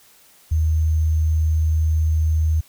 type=tone with sample-and-hold; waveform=sine; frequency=79 Hz; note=D#2; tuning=27 cents sharp; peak=-15 dBFS; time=0.51-2.61 s; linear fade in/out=10 ms; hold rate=6300 Hz; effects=white hiss -52 dBFS RMS until 2.68 s